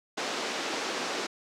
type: band-pass noise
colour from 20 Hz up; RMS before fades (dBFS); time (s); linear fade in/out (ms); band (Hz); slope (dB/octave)
pink; -33; 0.17-1.27; 10; 270 to 6500; 24
effects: none